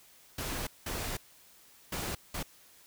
pink noise bursts at uneven times, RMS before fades -36 dBFS, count 4, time 0.38-0.67 / 0.86-1.17 / 1.92-2.15 / 2.34-2.43 s, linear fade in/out 5 ms, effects white hiss -59 dBFS RMS until 2.86 s

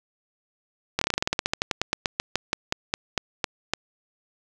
slowing click train, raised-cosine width 0.2 ms, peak -5 dBFS, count 26, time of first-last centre 0.99-3.736 s, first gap 24 ms, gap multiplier 1.11, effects none

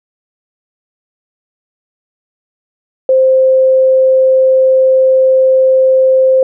sine tone, 523.3 Hz, C5, in tune, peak -5 dBFS, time 3.09-6.43 s, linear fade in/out 2 ms, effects none

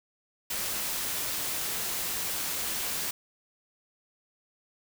white noise, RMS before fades -32 dBFS, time 0.5-3.11 s, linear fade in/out 5 ms, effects none

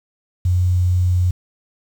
sine tone with quantisation, 90.3 Hz, F#2, 42 cents flat, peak -13 dBFS, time 0.45-1.31 s, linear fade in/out 5 ms, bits 7, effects none

